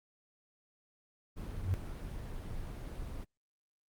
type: noise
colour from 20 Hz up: brown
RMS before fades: -41 dBFS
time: 1.36-3.25 s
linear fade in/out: 20 ms
type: tone with exponential growth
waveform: sine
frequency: 93 Hz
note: F#2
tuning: 9 cents sharp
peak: -25 dBFS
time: 1.4-1.74 s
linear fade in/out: 0 ms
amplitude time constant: 72 ms
effects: Opus 24 kbps